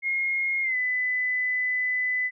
sine tone with pitch glide, 2147 to 2003 Hz, C7 to B6, +44 to +24 cents, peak -23 dBFS, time 0.02-2.31 s, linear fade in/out 50 ms, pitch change -120 cents, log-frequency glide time 0.62-0.76 s, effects none

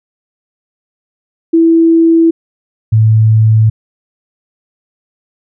sine tone pair in turn, 329.6 / 109.99 Hz, E4 / A2, 0 / 0 cents, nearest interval octave + perfect fifth, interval 1900 cents, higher first, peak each -4 dBFS, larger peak neither, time 1.53-2.31 / 2.92-3.7 s, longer neither, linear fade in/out 10 ms, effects none

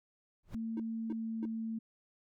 brown noise with exponential growth, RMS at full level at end -38 dBFS, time 0.43-0.55 s, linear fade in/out 5 ms, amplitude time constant 26 ms
sine tone with pitch glide, 225.5 to 224.2 Hz, A3 to A3, +43 to +33 cents, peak -35 dBFS, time 0.54-1.79 s, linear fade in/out 10 ms, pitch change -10 cents, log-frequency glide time 0.76-1.48 s
triangle tone bursts, 312.9 Hz, D#4, 10 cents sharp, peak -34 dBFS, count 3, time 0.77-1.454 s, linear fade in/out 2 ms, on 28 ms, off 300 ms
effects none

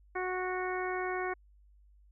harmonic tone, 367.8 Hz, F#4, 10 cents flat, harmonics 1 / 2 / 3 / 4 / 5 / 6, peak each -35 / -38 / -40 / -41 / -42 / -43 dBFS, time 0.15-1.34 s, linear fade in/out 10 ms, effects added 50 Hz sine -58 dBFS peak until 2.11 s

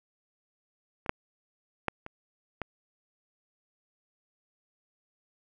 clicks, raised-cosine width 0.5 ms, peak -27 / -9 / -12 / -25 / -18 dBFS, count 5, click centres 1.062 / 1.094 / 1.883 / 2.064 / 2.617 s, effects none

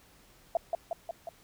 sine tone with echo, 673 Hz, E5, 36 cents sharp, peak -23 dBFS, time 0.55-0.57 s, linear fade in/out 2 ms, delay 180 ms, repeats 4, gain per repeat -3 dB, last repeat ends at 1.29 s, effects pink hiss -60 dBFS RMS until 1.43 s

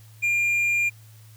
triangle tone, 2400 Hz, D7, 37 cents sharp, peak -18 dBFS, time 0.22-0.9 s, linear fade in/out 20 ms, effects added 109 Hz sine -46 dBFS peak until 1.36 s + white hiss -56 dBFS RMS until 1.36 s

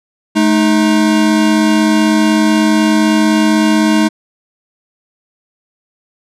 square tone pair together, 215.1 / 311.1 Hz, A3 / D#4, -39 / 0 cents, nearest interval tritone, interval 639 cents, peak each -12 dBFS, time 0.35-4.09 s, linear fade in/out 20 ms, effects low-pass 9000 Hz 12 dB/octave

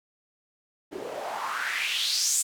white noise with band-pass filter sweep, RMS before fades -29 dBFS, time 0.91-2.43 s, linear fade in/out 20 ms, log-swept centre 330 to 8400 Hz, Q 4.2, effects none

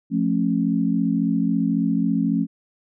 sine chord, F augmented, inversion none, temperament just, 174.61 / 218.3 / 272.8 Hz, F3 / A3 / C#4, 0 / -13 / -28 cents, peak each -23 / -22 / -22 dBFS, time 0.1-2.47 s, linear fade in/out 50 ms, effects none

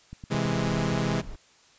click train, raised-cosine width 5 ms, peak -27 dBFS, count 7, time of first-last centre 0.13-0.781 s, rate 9.21 Hz
sawtooth chord, C augmented, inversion none, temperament equal, 130.81 / 164.81 / 207.7 Hz, C3 / E3 / G#3, 0 / 0 / 0 cents, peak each -25 / -25 / -25 dBFS, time 0.3-1.22 s, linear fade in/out 20 ms
brown noise, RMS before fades -40 dBFS, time 0.49-1.36 s, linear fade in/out 10 ms
effects white hiss -58 dBFS RMS until 1.78 s + resampled to 16000 Hz

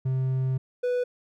triangle tone pair in turn, 130.81 / 493.9 Hz, C3 / B4, 0 / 0 cents, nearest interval octave + major seventh, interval 2300 cents, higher second, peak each -21 dBFS, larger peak neither, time 0.05-0.58 / 0.83-1.04 s, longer first, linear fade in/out 10 ms, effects none

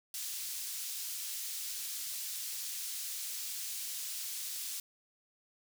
pink high-pass noise, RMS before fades -40 dBFS, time 0.14-4.8 s, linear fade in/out 2 ms, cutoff 4900 Hz, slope 12 dB/octave, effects none

